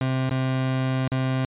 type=tone with dropouts; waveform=30% pulse; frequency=130.81 Hz; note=C3; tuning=in tune; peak=-19 dBFS; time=0.01-1.45 s; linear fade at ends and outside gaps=2 ms; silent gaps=0.295-0.309 / 1.079-1.118 s; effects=resampled to 8000 Hz